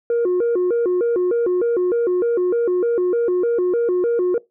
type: tone with vibrato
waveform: sine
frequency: 411.9 Hz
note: G#4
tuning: 14 cents flat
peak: -13 dBFS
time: 0.1-4.38 s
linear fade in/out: 2 ms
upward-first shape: square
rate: 3.3 Hz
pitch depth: 230 cents each way
effects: noise-tail reverb RT60 0.2 s tail -22 dB re dry + tanh soft clip ceiling -14 dBFS